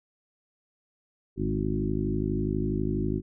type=harmonic tone with a mistuned harmonic; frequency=52.2 Hz; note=G#1; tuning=10 cents sharp; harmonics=1 / 2 / 3 / 4 / 5 / 6 / 7; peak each=-33 / -33 / -33 / -33 / -33 / -33 / -33 dBFS; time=1.36-3.22 s; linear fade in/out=50 ms; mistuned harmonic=3; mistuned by=-38 cents; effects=none